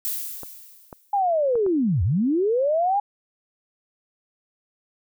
violet noise with exponential decay, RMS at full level -25 dBFS, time 0.05-1.2 s, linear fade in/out 0 ms, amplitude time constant 250 ms
clicks, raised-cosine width 1 ms, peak -23 dBFS, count 4, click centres 0.433 / 0.928 / 1.555 / 1.664 s
sine linear two-way sweep, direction down then up, 830 to 77.6 to 830 Hz, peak -18 dBFS, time 1.13-3 s, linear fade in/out 5 ms, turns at 2.03 s
effects none

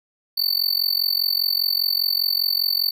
square tone with amplitude modulation, 4500 Hz, C#8, 25 cents sharp, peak -15 dBFS, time 0.37-2.91 s, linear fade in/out 10 ms, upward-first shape sine, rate 45 Hz, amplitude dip 100%, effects none

